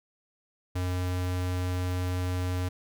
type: tone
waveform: square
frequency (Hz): 90.6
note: F#2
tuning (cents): -36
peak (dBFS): -28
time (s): 0.75-2.69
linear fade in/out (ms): 10
effects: none